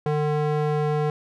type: tone with band-pass filter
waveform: square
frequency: 150.3 Hz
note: D3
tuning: 40 cents sharp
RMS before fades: -23 dBFS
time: 0.06-1.1 s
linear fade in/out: 2 ms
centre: 490 Hz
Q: 0.82
effects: none